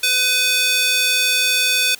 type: tone with high-pass filter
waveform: square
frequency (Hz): 502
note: B4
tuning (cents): +28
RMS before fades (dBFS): -17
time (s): 0.03-1.95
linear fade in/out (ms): 5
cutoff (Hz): 2800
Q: 1.5
effects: white hiss -42 dBFS RMS until 1.99 s